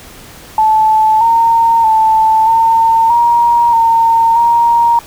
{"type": "tone with pitch steps", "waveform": "sine", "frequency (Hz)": [871, 918, 881, 907, 944, 914, 937], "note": ["A5", "A#5", "A5", "A#5", "A#5", "A#5", "A#5"], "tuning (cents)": [-18, -27, 2, -48, 22, -34, 9], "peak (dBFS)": -6, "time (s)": [0.58, 4.99], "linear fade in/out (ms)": 2, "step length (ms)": 630, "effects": ["pink hiss -35 dBFS RMS until 5.06 s"]}